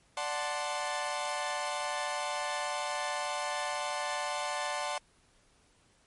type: chord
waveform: sawtooth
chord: D dominant seventh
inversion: none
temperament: equal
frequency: 587.3 / 740 / 880 / 1046.5 Hz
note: D5 / F#5 / A5 / C6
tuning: 0 / 0 / 0 / 0 cents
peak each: -34 dBFS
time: 0.17-4.98 s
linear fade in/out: 2 ms
effects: pink hiss -66 dBFS RMS until 6.06 s + MP3 48 kbps